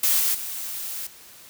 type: noise with level steps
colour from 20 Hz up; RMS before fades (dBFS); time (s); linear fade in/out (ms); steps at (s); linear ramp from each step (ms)
blue; -20 / -22 / -32; 0.03-1.07; 5; 0.19 / 0.34; 10
effects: white hiss -47 dBFS RMS until 1.49 s